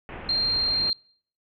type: low-pass noise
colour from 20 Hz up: pink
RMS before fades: -38 dBFS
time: 0.09-0.9 s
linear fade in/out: 0 ms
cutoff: 2800 Hz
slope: 48 dB/octave
type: tone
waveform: sine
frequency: 4186 Hz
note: C8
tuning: in tune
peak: -21 dBFS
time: 0.29-0.93 s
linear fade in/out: 2 ms
effects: noise-tail reverb RT60 0.6 s tail -26 dB re dry